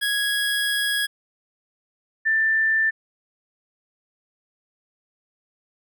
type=tone pair in turn; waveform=25% pulse / sine; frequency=1661.2 / 1776.5 Hz; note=G#6 / A6; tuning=0 / +16 cents; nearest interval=minor second; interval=116 cents; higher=second; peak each=-17 dBFS; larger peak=neither; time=0.01-1.07 / 2.25-2.91 s; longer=first; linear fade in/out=20 ms; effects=none